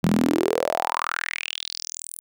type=tone with high-pass filter sweep; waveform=sawtooth; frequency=41 Hz; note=E1; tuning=9 cents flat; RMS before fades=-25 dBFS; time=0.03-2.2 s; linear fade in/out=0 ms; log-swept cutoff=170 to 11000 Hz; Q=6.2; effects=none